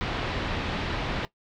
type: low-pass noise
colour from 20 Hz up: pink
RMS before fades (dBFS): -30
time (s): 0.01-1.25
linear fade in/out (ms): 0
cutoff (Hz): 3900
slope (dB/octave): 24
effects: noise-tail reverb RT60 0.1 s tail -17 dB re dry